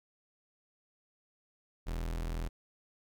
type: tone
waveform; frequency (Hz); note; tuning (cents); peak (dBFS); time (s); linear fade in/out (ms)
40% pulse; 41.37; E1; +7; -33; 1.86-2.49; 20
effects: none